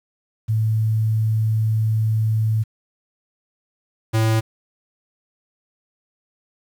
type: tone pair in turn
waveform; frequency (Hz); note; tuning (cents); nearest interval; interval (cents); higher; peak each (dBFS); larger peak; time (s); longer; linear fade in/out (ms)
sine / square; 110 / 111.21; A2 / A2; 0 / +19; unison; 19; second; -16 / -16; neither; 0.48-2.64 / 4.13-4.41; first; 20
effects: 8-bit